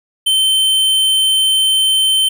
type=tone; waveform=square; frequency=3093 Hz; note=G7; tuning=24 cents flat; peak=-11 dBFS; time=0.26-2.29 s; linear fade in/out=10 ms; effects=none